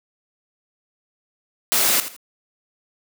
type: noise with echo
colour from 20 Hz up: white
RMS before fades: -18 dBFS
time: 1.72-2 s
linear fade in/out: 0 ms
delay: 82 ms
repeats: 2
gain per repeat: -12 dB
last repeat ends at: 2.164 s
effects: high-pass 200 Hz 12 dB/octave